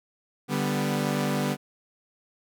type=chord; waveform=sawtooth; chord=G major; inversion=second; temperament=equal; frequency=146.83 / 196 / 246.9 Hz; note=D3 / G3 / B3; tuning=0 / 0 / 0 cents; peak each=-25 dBFS; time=0.48-1.57 s; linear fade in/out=50 ms; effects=none